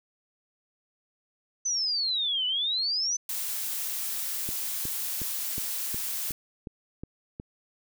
sine exponential two-way sweep, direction down then up, 6140 to 2944 to 6140 Hz, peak -25 dBFS, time 1.65-3.17 s, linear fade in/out 10 ms, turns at 2.46 s
blue noise, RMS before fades -32 dBFS, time 3.29-6.32 s, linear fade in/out 2 ms
click train, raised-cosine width 3 ms, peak -24 dBFS, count 9, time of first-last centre 4.49-7.399 s, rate 2.75 Hz
effects none

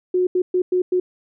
sine tone bursts at uneven times, 364.2 Hz, F#4, 27 cents flat, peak -15 dBFS, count 5, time 0.14-0.27 / 0.35-0.42 / 0.54-0.62 / 0.72-0.82 / 0.92-1 s, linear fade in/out 5 ms, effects none

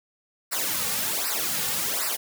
white noise with flanger, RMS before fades -27 dBFS, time 0.51-2.17 s, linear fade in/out 20 ms, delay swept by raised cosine 0.3 to 3.1 ms, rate 1.3 Hz, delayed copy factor -1, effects none

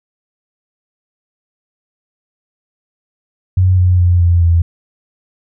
sine tone with pitch steps, 92.5 / 90.44 / 88.42 / 86.46 / 84.53 Hz, F#2 / F#2 / F2 / F2 / E2, 0 / -39 / +22 / -17 / +44 cents, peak -7 dBFS, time 3.57-4.62 s, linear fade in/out 5 ms, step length 210 ms, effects none

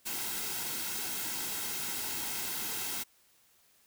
white noise with comb filter, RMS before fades -36 dBFS, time 0.05-3.04 s, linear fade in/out 20 ms, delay 1.7 ms, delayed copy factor -0.55, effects white hiss -66 dBFS RMS until 3.86 s

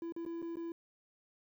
triangle tone with dropouts, 335.1 Hz, E4, 29 cents sharp, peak -36 dBFS, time 0.02-0.72 s, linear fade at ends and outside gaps 2 ms, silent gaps 0.123-0.163 / 0.252-0.262 / 0.419-0.425 / 0.557-0.569 s, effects 11-bit

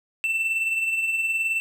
triangle tone with tremolo, 2673 Hz, E7, 23 cents sharp, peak -18 dBFS, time 0.24-1.6 s, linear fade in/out 0 ms, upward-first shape triangle, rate 19 Hz, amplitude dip 50%, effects none

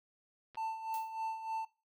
clicks, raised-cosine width 0.3 ms, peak -39 dBFS, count 2, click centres 0.547 / 0.555 s
triangle tone with tremolo, 890 Hz, A5, 20 cents sharp, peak -32 dBFS, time 0.57-1.65 s, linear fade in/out 5 ms, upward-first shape sine, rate 3.3 Hz, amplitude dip 65%
blue noise with exponential decay, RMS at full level -47 dBFS, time 0.94-1.16 s, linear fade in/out 0 ms, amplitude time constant 46 ms
effects noise-tail reverb RT60 0.3 s tail -19 dB re dry

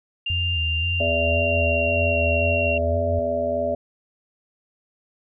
sine tone with pitch glide, 2794 to 2746 Hz, F7 to F7, 0 to -30 cents, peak -23 dBFS, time 0.26-2.78 s, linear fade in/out 5 ms, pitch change -30 cents, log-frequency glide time 0.52-2.24 s
sine tone with vibrato, 83.9 Hz, E2, 31 cents sharp, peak -23 dBFS, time 0.3-3.19 s, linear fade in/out 0 ms, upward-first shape square, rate 1.9 Hz, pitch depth 68 cents each way
harmonic tone, 83.3 Hz, E2, 19 cents sharp, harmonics 1 / 3 / 5 / 7 / 8, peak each -34 / -31 / -32 / -23 / -26 dBFS, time 1-3.75 s, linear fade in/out 5 ms
effects none

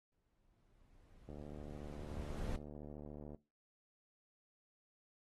brown noise with exponential growth, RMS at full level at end -40 dBFS, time 0.12-2.56 s, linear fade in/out 2 ms, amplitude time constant 530 ms
click train, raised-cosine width 2 ms, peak -37 dBFS, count 153, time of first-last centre 1.29-3.347 s, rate 73.9 Hz
effects noise-tail reverb RT60 0.3 s tail -20 dB re dry + AAC 32 kbps

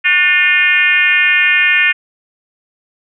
sine tone with frequency modulation, 2131 Hz, C7, 31 cents sharp, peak -8 dBFS, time 0.04-1.93 s, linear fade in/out 20 ms, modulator 334 Hz, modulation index 1.7, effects none

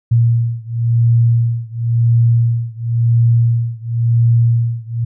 sine beating tone pair, 116.54 / 117.49 Hz, A#2 / A#2, 0 / +14 cents, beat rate 0.95 Hz, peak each -13 / -14 dBFS, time 0.11-5.05 s, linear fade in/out 10 ms, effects none

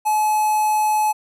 square tone with notch filter, 855 Hz, A5, 50 cents flat, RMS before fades -18 dBFS, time 0.05-1.13 s, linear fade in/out 20 ms, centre 3600 Hz, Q 0.56, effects resampled to 32000 Hz

